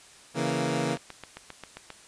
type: chord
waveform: 15% pulse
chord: A# diminished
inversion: first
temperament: equal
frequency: 138.59 / 164.81 / 233.1 Hz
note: C#3 / E3 / A#3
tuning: 0 / 0 / 0 cents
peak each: -24 dBFS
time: 0.34-0.98 s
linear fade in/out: 50 ms
type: click train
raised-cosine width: 0.3 ms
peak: -23 dBFS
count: 8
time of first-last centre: 0.97-1.903 s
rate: 7.5 Hz
effects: white hiss -52 dBFS RMS until 2.07 s + resampled to 22050 Hz